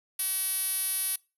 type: tone with band-pass filter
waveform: 5% pulse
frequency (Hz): 380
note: F#4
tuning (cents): +46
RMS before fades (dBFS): -30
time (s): 0.19-1.16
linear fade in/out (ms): 5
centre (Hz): 11000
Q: 4
effects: noise-tail reverb RT60 0.3 s tail -25 dB re dry